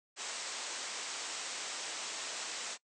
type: low-pass noise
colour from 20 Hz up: white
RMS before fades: -41 dBFS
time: 0.16-2.78 s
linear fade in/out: 50 ms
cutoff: 8300 Hz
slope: 96 dB/octave
effects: noise-tail reverb RT60 0.1 s tail -22 dB re dry + high-pass 400 Hz 12 dB/octave